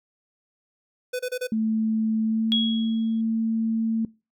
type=tone bursts; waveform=square; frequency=500 Hz; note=B4; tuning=21 cents sharp; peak=-26 dBFS; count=4; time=1.13-1.473 s; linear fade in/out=10 ms; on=64 ms; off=29 ms
type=tone with pitch glide; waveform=sine; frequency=220.2 to 224.4 Hz; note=A3 to A3; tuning=+2 to +34 cents; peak=-21 dBFS; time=1.52-4.05 s; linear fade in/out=2 ms; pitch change=+32 cents; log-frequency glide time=2.23-2.56 s
type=tone with exponential decay; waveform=sine; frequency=3322 Hz; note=G#7; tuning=in tune; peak=-18 dBFS; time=2.52-3.21 s; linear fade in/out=0 ms; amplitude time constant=150 ms
effects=noise-tail reverb RT60 0.3 s tail -23 dB re dry